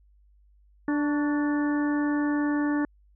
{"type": "harmonic tone with a mistuned harmonic", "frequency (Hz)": 293.7, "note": "D4", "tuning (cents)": 0, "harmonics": [1, 2, 3, 4, 5, 6], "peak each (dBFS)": [-23, -38, -37, -39, -39, -37], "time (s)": [0.88, 2.85], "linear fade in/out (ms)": 2, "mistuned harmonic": 4, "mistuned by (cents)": -58, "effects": ["added 50 Hz sine -56 dBFS peak until 3.15 s"]}